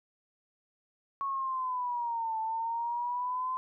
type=linear two-way sweep; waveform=sine; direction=down then up; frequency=1108.7 to 880 to 1034 Hz; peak=-30 dBFS; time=1.21-3.57 s; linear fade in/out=0 ms; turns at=2.39 s; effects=none